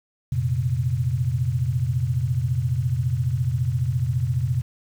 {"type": "chord", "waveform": "sine", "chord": "F suspended fourth", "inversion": "none", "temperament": "just", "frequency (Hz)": [87.31, 116.41, 130.96], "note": ["F2", "Bb2", "C3"], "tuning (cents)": [0, -2, 2], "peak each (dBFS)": [-28, -24, -23], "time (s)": [0.32, 4.62], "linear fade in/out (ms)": 5, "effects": ["8-bit"]}